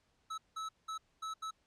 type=tone bursts at uneven times; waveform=square; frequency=1301 Hz; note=E6; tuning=23 cents flat; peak=-39 dBFS; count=5; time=0.3-0.38 / 0.56-0.69 / 0.88-0.98 / 1.22-1.34 / 1.42-1.51 s; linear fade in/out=10 ms; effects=pink hiss -75 dBFS RMS until 1.66 s + low-pass 7000 Hz 12 dB/octave